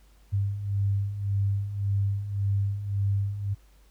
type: beating tone pair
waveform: sine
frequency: 98.4 / 100.2 Hz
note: G2 / G2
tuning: +7 / +38 cents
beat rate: 1.8 Hz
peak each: -31 / -25 dBFS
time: 0.32-3.55 s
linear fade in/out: 20 ms
effects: added 50 Hz sine -54 dBFS peak until 3.9 s + pink hiss -64 dBFS RMS until 3.9 s